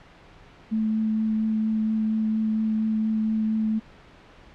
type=tone with vibrato; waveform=sine; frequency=218.5 Hz; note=A3; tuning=12 cents flat; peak=-21 dBFS; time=0.71-3.8 s; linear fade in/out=20 ms; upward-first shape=triangle; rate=4.3 Hz; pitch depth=11 cents each way; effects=pink hiss -50 dBFS RMS until 4.54 s + low-pass 3000 Hz 12 dB/octave